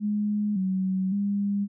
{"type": "tone with pitch steps", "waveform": "sine", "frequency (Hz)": [208.6, 188.5, 201.6], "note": ["G#3", "F#3", "G3"], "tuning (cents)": [8, 32, 49], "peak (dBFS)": -23, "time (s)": [0, 1.68], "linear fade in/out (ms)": 50, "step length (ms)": 560, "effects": []}